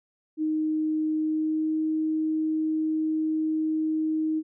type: tone with pitch glide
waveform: sine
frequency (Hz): 311.1 to 313.8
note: D#4 to D#4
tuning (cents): 0 to +15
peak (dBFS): -23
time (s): 0.37-4.43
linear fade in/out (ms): 50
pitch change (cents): +15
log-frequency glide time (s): 1.18-1.78
effects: none